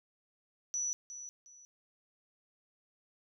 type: tone with echo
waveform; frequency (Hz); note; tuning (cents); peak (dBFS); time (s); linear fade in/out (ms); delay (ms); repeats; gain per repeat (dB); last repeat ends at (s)
sine; 5920; F#8; 0; -32; 0.74-0.93; 0; 360; 2; -11; 1.65
effects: none